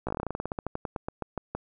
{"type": "slowing click train", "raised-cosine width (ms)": 1, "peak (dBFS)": -17, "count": 23, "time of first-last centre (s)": [0.07, 1.55], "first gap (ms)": 16, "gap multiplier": 1.12, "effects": []}